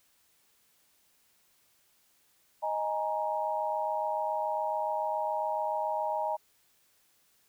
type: chord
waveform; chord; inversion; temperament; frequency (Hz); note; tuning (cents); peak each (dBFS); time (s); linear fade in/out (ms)
sine; D# suspended fourth; none; equal with one note detuned; 622.3 / 830.6 / 937.7; D#5 / G#5 / A#5; 0 / 0 / +10; -33; 2.62-6.37; 20
effects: white hiss -68 dBFS RMS until 7.48 s